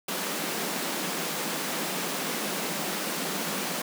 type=high-pass noise; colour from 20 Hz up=pink; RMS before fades=-31 dBFS; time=0.08-3.82 s; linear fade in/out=5 ms; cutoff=160 Hz; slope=96 dB/octave; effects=none